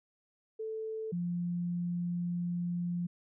sine tone pair in turn, 440 / 174.61 Hz, A4 / F3, 0 / 0 cents, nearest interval octave + major third, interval 1600 cents, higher first, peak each -35 / -31 dBFS, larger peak second, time 0.59-1.12 / 1.12-3.07 s, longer second, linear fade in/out 10 ms, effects none

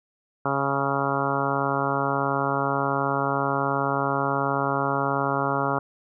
harmonic tone, 138.59 Hz, C#3, in tune, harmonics 1 / 2 / 3 / 4 / 5 / 6 / 7 / 8 / 9 / 10, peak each -31 / -31 / -31 / -31 / -31 / -31 / -31 / -31 / -31 / -31 dBFS, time 0.45-5.79 s, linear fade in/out 5 ms, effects none

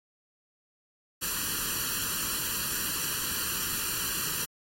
white noise with comb filter, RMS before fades -31 dBFS, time 1.21-4.46 s, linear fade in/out 20 ms, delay 0.69 ms, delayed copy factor +0.95, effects AAC 48 kbps

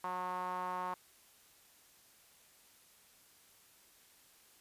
sawtooth tone with band-pass filter, 181.9 Hz, F#3, 29 cents flat, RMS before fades -39 dBFS, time 0.04-0.94 s, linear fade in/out 2 ms, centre 1000 Hz, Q 5.4, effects white hiss -64 dBFS RMS until 4.6 s + resampled to 32000 Hz

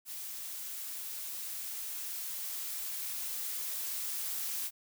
blue noise with level ramp, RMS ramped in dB -42 to -36 dBFS, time 0.05-4.71 s, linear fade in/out 50 ms, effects none

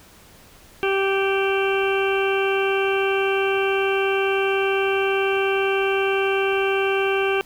harmonic tone, 390 Hz, G4, 9 cents flat, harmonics 1 / 2 / 3 / 4 / 6 / 7 / 8, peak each -20 / -28 / -30 / -28 / -29 / -29 / -34 dBFS, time 0.83-7.41 s, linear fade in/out 0 ms, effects pink hiss -49 dBFS RMS until 7.45 s

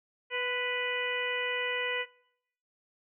harmonic tone with a mistuned harmonic, 493.7 Hz, B4, 1 cent flat, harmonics 1 / 2 / 3 / 4 / 5 / 6, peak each -35 / -40 / -40 / -34 / -36 / -38 dBFS, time 0.3-2.06 s, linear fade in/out 50 ms, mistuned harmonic 2, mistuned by +31 cents, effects noise-tail reverb RT60 0.8 s tail -23 dB re dry

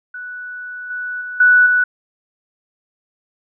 sine tone with level steps, 1480 Hz, F#6, in tune, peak -27 / -22 / -25 / -7 / -11 dBFS, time 0.14-1.84 s, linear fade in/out 5 ms, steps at 0.9 / 1.21 / 1.4 / 1.66 s, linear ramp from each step 5 ms, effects none

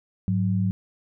sine tone pair together, 103.83 / 184.79 Hz, G#2 / F#3, 0 / -2 cents, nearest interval minor seventh, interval 998 cents, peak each -23 dBFS, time 0.28-0.71 s, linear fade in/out 0 ms, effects none

